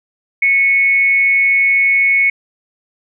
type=tone with amplitude modulation; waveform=sine; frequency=2204 Hz; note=C#7; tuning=11 cents flat; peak=-7 dBFS; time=0.42-2.3 s; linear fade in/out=5 ms; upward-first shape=sine; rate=232 Hz; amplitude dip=45%; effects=none